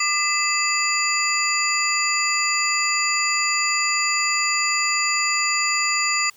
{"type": "tone cluster", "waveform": "sine", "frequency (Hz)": [1194, 2019, 2622, 4759, 7010], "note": ["D6", "B6", "E7", "D8", "A8"], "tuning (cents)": [28, 38, -10, 22, -7], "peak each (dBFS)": -25, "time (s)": [0, 6.3], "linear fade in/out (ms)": 5, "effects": ["white hiss -53 dBFS RMS until 6.36 s", "high-pass 60 Hz 12 dB/octave"]}